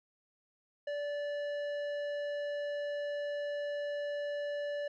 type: tone with tanh clipping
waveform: triangle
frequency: 581 Hz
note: D5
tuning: 19 cents flat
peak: -36 dBFS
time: 0.87-4.88 s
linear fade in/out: 5 ms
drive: 16 dB
effects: none